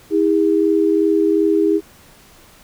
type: tone pair together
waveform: sine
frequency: 322.3 / 405 Hz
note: E4 / G#4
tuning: -39 / -43 cents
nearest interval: major third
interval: 396 cents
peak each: -15 dBFS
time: 0.1-1.81 s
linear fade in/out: 50 ms
effects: pink hiss -47 dBFS RMS until 2.63 s